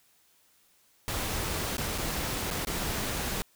pink noise with dropouts, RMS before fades -32 dBFS, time 1.08-3.42 s, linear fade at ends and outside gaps 0 ms, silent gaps 1.768-1.781 / 1.979-1.983 / 2.503-2.511 / 2.649-2.671 s, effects white hiss -65 dBFS RMS until 3.55 s

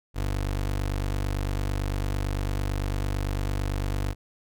25% pulse tone, 48.93 Hz, G1, 2 cents flat, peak -22 dBFS, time 0.14-4.15 s, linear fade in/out 50 ms, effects none

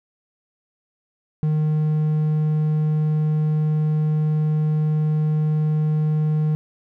triangle tone, 153.6 Hz, D#3, 22 cents flat, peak -15 dBFS, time 1.43-6.55 s, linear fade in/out 0 ms, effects none

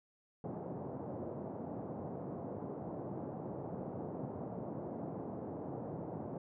pink band-pass noise, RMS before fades -43 dBFS, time 0.44-6.38 s, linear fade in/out 2 ms, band 120 to 780 Hz, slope 24 dB/octave, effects none

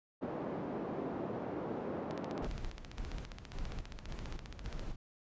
pink band-pass noise, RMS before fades -40 dBFS, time 0.21-2.48 s, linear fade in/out 20 ms, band 220 to 670 Hz, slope 12 dB/octave
click train, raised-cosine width 0.2 ms, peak -29 dBFS, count 41, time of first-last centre 2.11-4.795 s, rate 14.9 Hz
brown noise with tremolo, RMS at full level -41 dBFS, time 2.42-4.96 s, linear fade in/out 5 ms, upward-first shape square, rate 1.8 Hz, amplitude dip 55%
effects resampled to 16000 Hz

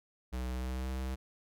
square tone with pitch glide, 62.9 to 64.97 Hz, B1 to C2, +32 to -12 cents, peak -35 dBFS, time 0.32-1.16 s, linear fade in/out 20 ms, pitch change +56 cents, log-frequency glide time 0.53-0.89 s, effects none

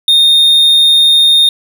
triangle tone, 3674 Hz, A#7, 26 cents flat, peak -3 dBFS, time 0.08-1.49 s, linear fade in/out 2 ms, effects none

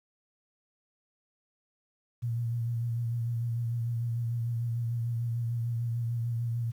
sine tone with vibrato, 117.3 Hz, A#2, 11 cents sharp, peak -28 dBFS, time 2.22-6.72 s, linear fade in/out 20 ms, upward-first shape sine, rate 6.7 Hz, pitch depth 33 cents each way, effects 10-bit

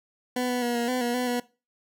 20% pulse tone with pitch steps, 249.5 / 247.3 / 240.2 / 236.8 / 252.7 / 239.9 / 249.3 / 243.6 Hz, B3 / B3 / B3 / A#3 / B3 / A#3 / B3 / B3, +18 / +3 / -48 / +27 / +40 / +50 / +16 / -24 cents, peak -20 dBFS, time 0.36-1.4 s, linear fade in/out 5 ms, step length 130 ms, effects noise-tail reverb RT60 0.3 s tail -20 dB re dry

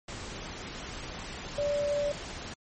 sine tone in noise, 580 Hz, D5, 22 cents flat, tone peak -26 dBFS, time 1.58-2.12 s, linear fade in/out 5 ms, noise pink, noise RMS -40 dBFS, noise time 0.08-2.54 s, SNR +11 dB, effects MP3 32 kbps

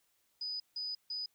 sine tone bursts at uneven times, 4978 Hz, D#8, in tune, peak -36 dBFS, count 3, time 0.41-0.6 / 0.76-0.95 / 1.1-1.26 s, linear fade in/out 5 ms, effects white hiss -75 dBFS RMS until 1.34 s

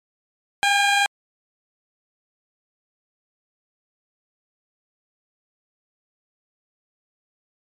15% pulse tone pair together, 803.9 / 827 Hz, G5 / G#5, +43 / -8 cents, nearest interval unison, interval 49 cents, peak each -10 / -20 dBFS, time 0.63-1.06 s, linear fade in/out 0 ms, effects low-pass 8000 Hz 12 dB/octave + MP3 96 kbps

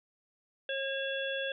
harmonic tone with a mistuned harmonic, 542 Hz, C#5, 39 cents flat, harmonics 1 / 3 / 5 / 6, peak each -35 / -37 / -41 / -39 dBFS, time 0.69-1.52 s, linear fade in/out 2 ms, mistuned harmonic 6, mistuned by +72 cents, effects none

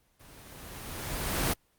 pink noise with level ramp, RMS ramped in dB -54 to -26 dBFS, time 0.19-1.54 s, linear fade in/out 20 ms, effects pink hiss -69 dBFS RMS until 1.78 s + Opus 24 kbps

